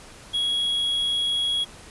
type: tone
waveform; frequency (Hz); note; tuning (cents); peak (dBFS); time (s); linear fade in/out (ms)
triangle; 3322; G#7; 0; -20; 0.33-1.65; 20
effects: pink hiss -45 dBFS RMS until 1.9 s + resampled to 24000 Hz